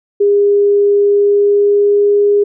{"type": "tone with pitch glide", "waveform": "sine", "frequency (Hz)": [406.2, 409], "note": ["G#4", "G#4"], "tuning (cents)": [-38, -26], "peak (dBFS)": -7, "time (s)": [0.2, 2.44], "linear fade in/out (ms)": 10, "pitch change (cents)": 12, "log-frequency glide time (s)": [1.03, 2.14], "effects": []}